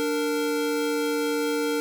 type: tone pair together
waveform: square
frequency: 293.7 / 462.2 Hz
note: D4 / A#4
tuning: 0 / -15 cents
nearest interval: minor sixth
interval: 785 cents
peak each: -28 / -26 dBFS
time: 0-1.8 s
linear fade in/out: 0 ms
effects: none